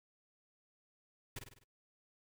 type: noise with echo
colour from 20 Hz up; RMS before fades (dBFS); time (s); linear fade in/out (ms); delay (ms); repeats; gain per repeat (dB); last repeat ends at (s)
pink; -43; 1.36-1.39; 5; 50; 5; -5; 1.64
effects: noise-tail reverb RT60 0.1 s tail -23 dB re dry